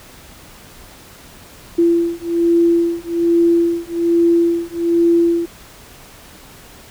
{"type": "beating tone pair", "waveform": "sine", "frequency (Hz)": [338.6, 339.8], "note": ["E4", "F4"], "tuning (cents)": [46, -47], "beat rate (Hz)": 1.2, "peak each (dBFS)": -15, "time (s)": [1.78, 5.46], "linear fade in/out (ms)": 10, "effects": ["pink hiss -41 dBFS RMS until 6.9 s"]}